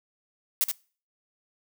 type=noise with echo; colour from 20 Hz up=blue; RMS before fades=-23 dBFS; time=0.61-0.64 s; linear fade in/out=0 ms; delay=74 ms; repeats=1; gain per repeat=-5 dB; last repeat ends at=0.714 s; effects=noise-tail reverb RT60 0.4 s tail -23 dB re dry